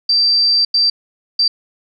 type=tone bursts at uneven times; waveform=sine; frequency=4684 Hz; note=D8; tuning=5 cents flat; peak=-10 dBFS; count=3; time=0.09-0.65 / 0.74-0.9 / 1.39-1.48 s; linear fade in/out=5 ms; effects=none